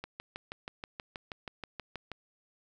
click train, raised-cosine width 0.3 ms, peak -23 dBFS, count 14, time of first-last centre 0.04-2.117 s, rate 6.26 Hz, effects none

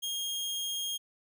sawtooth tone, 3243 Hz, G#7, 42 cents flat, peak -29 dBFS, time 0.02-0.98 s, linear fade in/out 20 ms, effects none

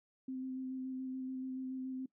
sine tone with vibrato, 260 Hz, C4, 11 cents flat, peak -38 dBFS, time 0.28-2.06 s, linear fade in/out 5 ms, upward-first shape square, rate 7 Hz, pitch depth 11 cents each way, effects noise-tail reverb RT60 0.1 s tail -21 dB re dry

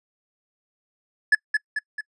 triangle tone with echo, 1716 Hz, A6, 44 cents flat, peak -10 dBFS, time 1.32-1.35 s, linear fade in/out 5 ms, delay 220 ms, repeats 3, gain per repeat -5 dB, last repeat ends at 2.01 s, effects noise-tail reverb RT60 0.1 s tail -26 dB re dry + resampled to 24000 Hz

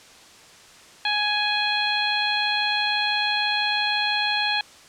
harmonic tone, 834 Hz, G#5, 7 cents sharp, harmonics 1 / 2 / 3 / 4 / 5, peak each -27 / -27 / -27 / -27 / -27 dBFS, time 1.05-4.61 s, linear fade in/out 2 ms, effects white hiss -48 dBFS RMS until 4.88 s + low-pass 7000 Hz 12 dB/octave

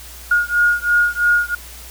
sine beating tone pair, 1431 / 1434 Hz, F6 / F6, +42 / +45 cents, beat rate 3 Hz, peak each -16 dBFS, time 0.31-1.55 s, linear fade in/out 5 ms, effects added 60 Hz sine -38 dBFS peak until 1.9 s + white hiss -38 dBFS RMS until 1.9 s

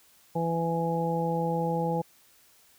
harmonic tone, 166.5 Hz, E3, 18 cents sharp, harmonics 1 / 2 / 3 / 4 / 5, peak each -29 / -36 / -30 / -41 / -31 dBFS, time 0.35-2.02 s, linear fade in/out 10 ms, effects white hiss -60 dBFS RMS until 2.78 s

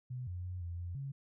sine tone with pitch steps, 125.7 / 89.5 / 90.7 / 86.1 / 87.6 / 137.5 Hz, B2 / F2 / F#2 / F2 / F2 / C#3, +31 / +43 / -34 / -24 / +6 / -14 cents, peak -38 dBFS, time 0.1-1.12 s, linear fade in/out 10 ms, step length 170 ms, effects none

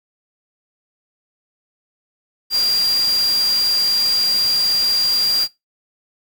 sine tone in noise, 4768 Hz, D8, 25 cents sharp, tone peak -15 dBFS, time 2.5-5.48 s, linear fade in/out 50 ms, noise white, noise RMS -28 dBFS, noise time 2.5-5.48 s, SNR +10 dB, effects noise-tail reverb RT60 0.2 s tail -20 dB re dry

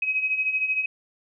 sine beating tone pair, 2528 / 2541 Hz, D#7 / D#7, +27 / +36 cents, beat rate 13 Hz, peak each -29 / -23 dBFS, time 0.02-0.86 s, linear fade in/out 5 ms, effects none

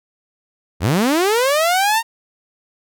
sawtooth linear sweep, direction up, 67.4 to 932.3 Hz, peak -10 dBFS, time 0.8-2.03 s, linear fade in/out 50 ms, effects none

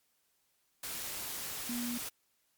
sine tone in noise, 240.6 Hz, B3, 45 cents flat, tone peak -35 dBFS, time 1.69-1.98 s, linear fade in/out 5 ms, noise white, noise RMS -40 dBFS, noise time 0.83-2.09 s, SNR +2 dB, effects white hiss -75 dBFS RMS until 2.57 s + MP3 96 kbps

